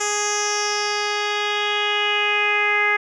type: tone with low-pass filter sweep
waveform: 10% pulse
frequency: 415.3 Hz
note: G#4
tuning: in tune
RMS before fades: -21 dBFS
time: 0-2.97 s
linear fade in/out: 10 ms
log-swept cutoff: 7300 to 2000 Hz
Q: 4.4
effects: none